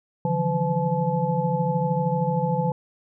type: tone cluster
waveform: sine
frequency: 144.1 / 163.3 / 176.5 / 506 / 862 Hz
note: D3 / E3 / F3 / B4 / A5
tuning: -33 / -16 / +19 / +42 / -36 cents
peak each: -27 dBFS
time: 0.25-2.72 s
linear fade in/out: 2 ms
effects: none